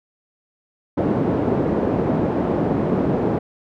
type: band-pass noise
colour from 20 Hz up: pink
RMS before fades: -20 dBFS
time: 0.97-3.39 s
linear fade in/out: 10 ms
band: 180 to 510 Hz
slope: 12 dB/octave
effects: none